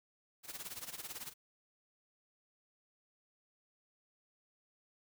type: noise with tremolo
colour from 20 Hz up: white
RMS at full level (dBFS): -43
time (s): 0.43-1.34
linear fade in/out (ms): 50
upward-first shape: sine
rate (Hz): 18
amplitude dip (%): 80
effects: none